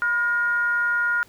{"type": "tone with frequency modulation", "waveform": "sine", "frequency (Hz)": 1425, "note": "F6", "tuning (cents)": 34, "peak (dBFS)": -19, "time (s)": [0.02, 1.23], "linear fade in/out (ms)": 0, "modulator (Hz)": 436, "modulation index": 0.38, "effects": ["pink hiss -54 dBFS RMS until 1.28 s"]}